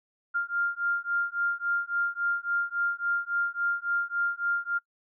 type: beating tone pair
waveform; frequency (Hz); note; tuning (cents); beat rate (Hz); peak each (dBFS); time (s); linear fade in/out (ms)
sine; 1396.9 / 1400.5; F6 / F6; 0 / +4; 3.6; -29; 0.34-4.79; 20
effects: noise-tail reverb RT60 0.1 s tail -24 dB re dry